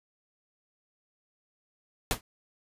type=noise with exponential decay; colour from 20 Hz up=pink; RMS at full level=-22 dBFS; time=2.11-2.21 s; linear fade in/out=1 ms; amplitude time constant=21 ms; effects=resampled to 32000 Hz